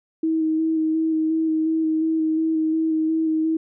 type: tone with vibrato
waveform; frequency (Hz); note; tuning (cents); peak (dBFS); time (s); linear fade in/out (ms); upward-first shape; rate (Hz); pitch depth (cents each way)
sine; 318.5; D#4; +41; -18; 0.23-3.57; 5; square; 2.8; 15
effects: none